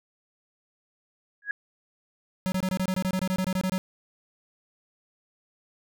sine tone with exponential growth, 1661.2 Hz, G#6, in tune, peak -22 dBFS, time 1.42-1.51 s, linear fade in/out 2 ms, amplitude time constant 19 ms
square tone bursts, 186.6 Hz, F#3, 15 cents sharp, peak -25 dBFS, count 16, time 2.46-3.78 s, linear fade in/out 0 ms, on 60 ms, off 24 ms
effects none

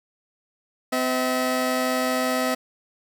20% pulse tone pair together, 255.3 / 643.3 Hz, C4 / E5, -42 / -42 cents, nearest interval octave + major third, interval 1600 cents, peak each -19 / -20 dBFS, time 0.92-2.55 s, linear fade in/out 10 ms, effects none

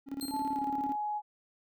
triangle tone with tremolo, 275.5 Hz, C#4, 11 cents flat, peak -31 dBFS, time 0.06-0.96 s, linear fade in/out 50 ms, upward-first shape square, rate 18 Hz, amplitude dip 80%
20% pulse tone with exponential decay, 4186 Hz, C8, in tune, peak -30 dBFS, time 0.21-0.72 s, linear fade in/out 1 ms, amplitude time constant 110 ms
sine tone with pitch glide, 870 to 839.4 Hz, A5 to G#5, -20 to +18 cents, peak -31 dBFS, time 0.3-1.22 s, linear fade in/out 50 ms, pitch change -62 cents, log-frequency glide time 0.53-0.59 s
effects none

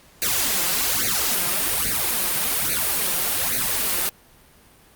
white noise with flanger, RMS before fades -22 dBFS, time 0.22-4.09 s, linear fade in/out 0 ms, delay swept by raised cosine 0.46 to 5.76 ms, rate 1.2 Hz, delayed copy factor +0.9, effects pink hiss -52 dBFS RMS until 4.95 s + Opus 48 kbps

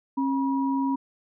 sine tone pair together, 270.5 / 964 Hz, C#4 / B5, -42 / -42 cents, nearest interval octave + minor seventh, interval 2200 cents, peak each -23 / -29 dBFS, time 0.17-0.96 s, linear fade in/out 10 ms, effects none

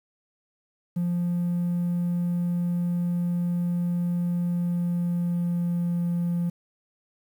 triangle tone with pitch glide, 174.61 to 172.9 Hz, F3 to F3, 0 to -17 cents, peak -20 dBFS, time 0.96-6.5 s, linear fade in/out 10 ms, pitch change -17 cents, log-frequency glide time 4.46-6.07 s, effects tanh soft clip ceiling -18 dBFS + 9-bit

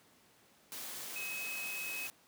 sine tone in noise, 2556 Hz, D#7, 46 cents sharp, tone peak -39 dBFS, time 1.16-2.07 s, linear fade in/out 0 ms, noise white, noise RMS -44 dBFS, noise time 0.72-2.1 s, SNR +2 dB, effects pink hiss -65 dBFS RMS until 2.27 s + high-pass 150 Hz 12 dB/octave

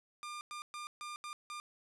sawtooth tone bursts at uneven times, 1200 Hz, D6, 37 cents sharp, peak -38 dBFS, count 6, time 0.23-0.41 / 0.51-0.62 / 0.74-0.87 / 1.01-1.16 / 1.24-1.33 / 1.5-1.6 s, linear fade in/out 0 ms, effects resampled to 24000 Hz + 11-bit

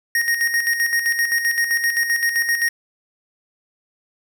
square tone with tremolo, 1864.7 Hz, A#6, in tune, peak -16 dBFS, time 0.15-2.69 s, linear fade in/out 2 ms, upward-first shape square, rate 7.7 Hz, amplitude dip 55%, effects none

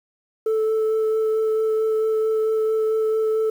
sine tone with vibrato, 438.6 Hz, A4, 6 cents flat, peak -15 dBFS, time 0.46-3.5 s, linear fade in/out 5 ms, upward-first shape sine, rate 4.5 Hz, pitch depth 9 cents each way, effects tanh soft clip ceiling -17 dBFS + 8-bit

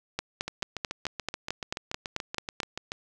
two click trains, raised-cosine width 0.2 ms, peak -12 / -16 dBFS, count 12 / 18, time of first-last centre 0.19-2.602 / 0.48-2.919 s, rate 4.56 / 6.97 Hz, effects none

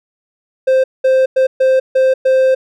triangle tone bursts at uneven times, 523.3 Hz, C5, in tune, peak -6 dBFS, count 6, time 0.67-0.84 / 1.04-1.26 / 1.36-1.47 / 1.6-1.8 / 1.95-2.14 / 2.25-2.55 s, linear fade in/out 10 ms, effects none

